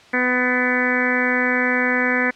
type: harmonic tone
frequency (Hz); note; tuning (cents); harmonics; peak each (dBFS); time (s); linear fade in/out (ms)
250.1; B3; +22; 1 / 2 / 3 / 4 / 5 / 6 / 7 / 8 / 9; -23 / -25 / -31 / -30 / -32 / -26 / -22 / -23 / -27; 0.13-2.31; 10
effects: white hiss -47 dBFS RMS until 2.35 s + low-pass 4000 Hz 12 dB/octave